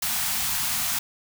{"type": "band-stop noise", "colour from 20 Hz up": "white", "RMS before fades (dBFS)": -26, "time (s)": [0.02, 0.99], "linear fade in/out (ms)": 5, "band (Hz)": [250, 660], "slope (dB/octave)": 96, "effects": []}